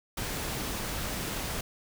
pink noise, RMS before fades -34 dBFS, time 0.17-1.61 s, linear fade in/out 5 ms, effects none

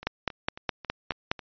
two click trains, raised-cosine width 0.3 ms, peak -9 / -24 dBFS, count 7 / 6, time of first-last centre 0.07-1.315 / 0.03-1.392 s, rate 4.82 / 3.67 Hz, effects resampled to 11025 Hz

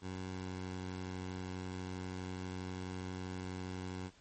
15% pulse tone with pitch glide, 93 to 92.3 Hz, F#2 to F#2, +9 to -4 cents, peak -34 dBFS, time 0.01-4.11 s, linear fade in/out 50 ms, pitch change -13 cents, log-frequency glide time 0.29-0.72 s, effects pink hiss -64 dBFS RMS until 4.2 s + MP3 32 kbps

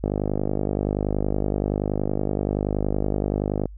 click train, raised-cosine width 2 ms, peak -10 dBFS, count 184, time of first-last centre 0.04-3.657 s, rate 50.6 Hz, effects added 50 Hz sine -37 dBFS peak until 3.77 s

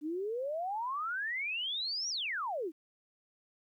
sine exponential two-way sweep, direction up then down, 289.5 to 5850 to 289.5 Hz, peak -33 dBFS, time 0.01-2.72 s, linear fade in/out 50 ms, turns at 2.09 s, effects 12-bit

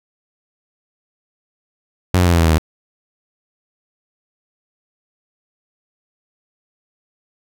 sawtooth tone with pitch steps, 91.3 / 89.01 / 86.78 / 84.6 / 82.47 / 80.4 / 78.39 Hz, F#2 / F2 / F2 / E2 / E2 / E2 / D#2, -23 / +33 / -10 / +45 / +1 / -43 / +13 cents, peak -7 dBFS, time 2.14-2.581 s, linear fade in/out 0 ms, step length 63 ms, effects none

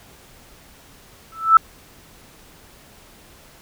sine tone with exponential growth, 1318.5 Hz, E6, in tune, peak -3 dBFS, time 1.32-1.57 s, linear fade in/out 2 ms, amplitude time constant 54 ms, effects pink hiss -48 dBFS RMS until 3.61 s

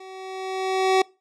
25% pulse tone with level ramp, 378.7 Hz, F#4, 40 cents sharp, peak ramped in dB -36 to -11 dBFS, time 0-1.02 s, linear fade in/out 5 ms, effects noise-tail reverb RT60 0.3 s tail -24 dB re dry + low-pass 6000 Hz 12 dB/octave

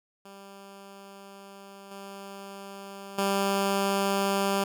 10% pulse tone with level steps, 197.2 Hz, G3, 11 cents sharp, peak -37 / -32 / -16 dBFS, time 0.25-4.64 s, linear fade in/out 5 ms, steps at 1.91 / 3.18 s, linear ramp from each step 5 ms, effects none

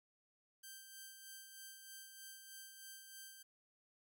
5% pulse tone with tremolo, 1568 Hz, G6, in tune, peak -40 dBFS, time 0.63-3.43 s, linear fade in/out 10 ms, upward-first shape sine, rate 3.2 Hz, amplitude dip 45%, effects none

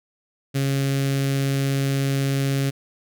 sawtooth tone with notch filter, 137.2 Hz, C#3, 17 cents flat, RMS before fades -22 dBFS, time 0.54-2.71 s, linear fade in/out 20 ms, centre 930 Hz, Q 0.78, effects none

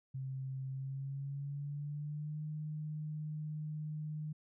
sine tone with pitch glide, 133 to 152.78 Hz, C3 to D#3, +29 to -31 cents, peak -38 dBFS, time 0.14-4.33 s, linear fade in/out 10 ms, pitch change +240 cents, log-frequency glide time 0.69-2.43 s, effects none

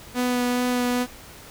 sawtooth tone with vibrato, 246.9 Hz, B3, in tune, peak -17 dBFS, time 0.14-1.07 s, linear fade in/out 50 ms, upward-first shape sine, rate 2.4 Hz, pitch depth 10 cents each way, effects pink hiss -44 dBFS RMS until 1.5 s

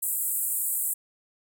white band-pass noise, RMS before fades -28 dBFS, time 0.02-0.94 s, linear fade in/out 10 ms, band 7600 to 16000 Hz, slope 96 dB/octave, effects none

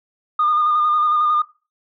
sine tone with vibrato, 1217 Hz, D#6, 39 cents flat, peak -13 dBFS, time 0.39-1.42 s, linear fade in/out 5 ms, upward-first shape square, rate 11 Hz, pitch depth 22 cents each way, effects noise-tail reverb RT60 0.3 s tail -19 dB re dry + tanh soft clip ceiling -10 dBFS

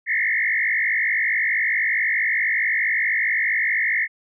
sine tone with frequency modulation, 1975.5 Hz, B6, in tune, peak -18 dBFS, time 0.06-4.08 s, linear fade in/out 50 ms, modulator 52.3 Hz, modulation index 3.9, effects none

